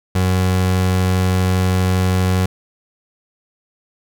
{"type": "tone", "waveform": "30% pulse", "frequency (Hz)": 92.5, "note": "F#2", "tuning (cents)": 0, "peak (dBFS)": -11, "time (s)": [0.15, 2.46], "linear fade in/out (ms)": 5, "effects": []}